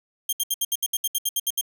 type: tone bursts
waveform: 10% pulse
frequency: 3202 Hz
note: G7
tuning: 36 cents sharp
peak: -13 dBFS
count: 13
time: 0.29-1.612 s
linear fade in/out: 5 ms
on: 38 ms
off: 69 ms
effects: none